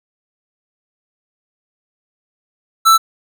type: tone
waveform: square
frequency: 1324 Hz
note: E6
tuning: 7 cents sharp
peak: -7 dBFS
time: 2.85-2.98 s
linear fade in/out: 20 ms
effects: none